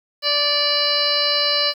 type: harmonic tone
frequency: 583 Hz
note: D5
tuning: 13 cents flat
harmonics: 1 / 2 / 3 / 4 / 5 / 7 / 8 / 9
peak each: -25 / -28 / -29 / -30 / -25 / -21 / -22 / -26 dBFS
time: 0.22-1.74 s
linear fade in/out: 50 ms
effects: 8-bit